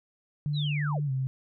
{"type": "tone with pitch glide", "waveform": "sine", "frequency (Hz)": [147.4, 132.08], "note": ["D3", "C3"], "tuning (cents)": [7, 17], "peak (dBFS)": -26, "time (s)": [0.46, 1.27], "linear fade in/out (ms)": 0, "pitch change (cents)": -190, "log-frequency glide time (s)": [1.05, 1.11]}
{"type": "linear sweep", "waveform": "sine", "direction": "down", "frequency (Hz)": [4174, 268.2], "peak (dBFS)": -33, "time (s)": [0.53, 1.01], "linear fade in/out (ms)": 50}
{"effects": []}